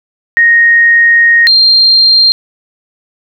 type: tone pair in turn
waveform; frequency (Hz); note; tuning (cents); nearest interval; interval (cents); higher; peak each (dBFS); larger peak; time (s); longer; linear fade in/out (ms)
sine; 1864.7 / 4186; A#6 / C8; 0 / 0; octave + major second; 1400; second; -3; neither; 0.37-1.47 / 1.47-2.32; first; 0
effects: none